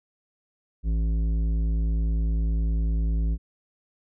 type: tone with tanh clipping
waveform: sine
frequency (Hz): 54.9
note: A1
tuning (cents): -3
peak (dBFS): -23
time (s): 0.83-3.38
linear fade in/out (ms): 50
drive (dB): 11
effects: none